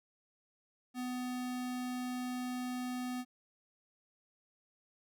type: tone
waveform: square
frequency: 250 Hz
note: B3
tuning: 21 cents sharp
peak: -37 dBFS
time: 0.94-3.25 s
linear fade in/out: 50 ms
effects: none